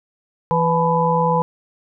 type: harmonic tone with a mistuned harmonic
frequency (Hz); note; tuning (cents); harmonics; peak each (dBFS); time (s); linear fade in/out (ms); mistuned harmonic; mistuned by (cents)
165.7; E3; +9; 1 / 3 / 5 / 6; -20 / -20 / -21 / -19; 0.51-1.42; 0; 5; +59
effects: none